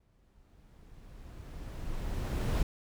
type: noise with exponential growth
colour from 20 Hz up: brown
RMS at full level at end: -27 dBFS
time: 0-2.63 s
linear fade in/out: 5 ms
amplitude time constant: 570 ms
effects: none